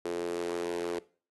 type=tone with high-pass filter; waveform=sawtooth; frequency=86.4 Hz; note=F2; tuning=18 cents flat; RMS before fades=-34 dBFS; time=0.05-0.99 s; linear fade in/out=0 ms; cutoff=390 Hz; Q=6.6; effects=noise-tail reverb RT60 0.4 s tail -20 dB re dry + AAC 32 kbps